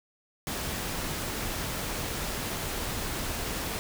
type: noise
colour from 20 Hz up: pink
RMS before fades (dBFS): -33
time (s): 0.47-3.79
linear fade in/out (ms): 0
effects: none